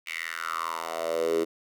10% pulse tone with high-pass filter sweep, 82.41 Hz, E2, in tune, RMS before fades -30 dBFS, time 0.06-1.45 s, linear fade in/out 20 ms, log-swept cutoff 2400 to 360 Hz, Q 5.8, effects none

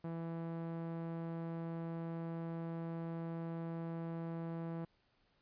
sawtooth tone with low-pass filter, 165.9 Hz, E3, 11 cents sharp, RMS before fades -42 dBFS, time 0.04-4.85 s, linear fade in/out 5 ms, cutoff 1100 Hz, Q 0.65, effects pink hiss -75 dBFS RMS until 5.41 s + resampled to 11025 Hz

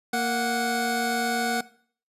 25% pulse tone pair together, 232 / 737 Hz, A#3 / F#5, -8 / -7 cents, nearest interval octave + minor sixth, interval 2001 cents, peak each -24 / -21 dBFS, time 0.13-1.61 s, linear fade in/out 5 ms, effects noise-tail reverb RT60 0.5 s tail -19 dB re dry + resampled to 32000 Hz

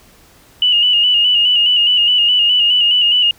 sine tone with vibrato, 2909 Hz, F#7, 30 cents flat, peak -9 dBFS, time 0.62-3.31 s, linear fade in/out 2 ms, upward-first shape square, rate 4.8 Hz, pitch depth 38 cents each way, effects pink hiss -47 dBFS RMS until 3.38 s

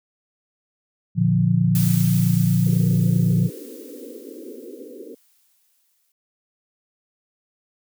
sine chord, Bb major, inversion none, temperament equal, 116.54 / 146.83 / 174.61 Hz, Bb2 / D3 / F3, 0 / 0 / 0 cents, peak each -20 / -21 / -18 dBFS, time 1.15-3.5 s, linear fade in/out 50 ms
blue noise with exponential decay, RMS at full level -28 dBFS, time 1.75-6.12 s, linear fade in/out 2 ms, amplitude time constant 950 ms
white band-pass noise, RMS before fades -38 dBFS, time 2.66-5.15 s, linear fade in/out 5 ms, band 240 to 510 Hz, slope 96 dB/octave
effects none

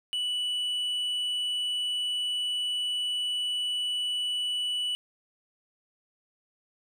sine tone with tanh clipping, 2960 Hz, F#7, in tune, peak -28 dBFS, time 0.13-4.95 s, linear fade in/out 0 ms, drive 4 dB, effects none

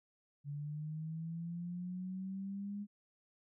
sine linear sweep, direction up, 142.4 to 206.1 Hz, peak -39 dBFS, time 0.44-2.87 s, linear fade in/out 50 ms, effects none

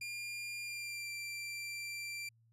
sawtooth tone with pitch glide, 2400 to 2357 Hz, D7 to D7, +37 to +6 cents, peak -37 dBFS, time 0.01-2.29 s, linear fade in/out 5 ms, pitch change -31 cents, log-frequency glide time 0.65-1.1 s, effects added 114 Hz sine -66 dBFS peak until 2.52 s + low-pass 12000 Hz 12 dB/octave

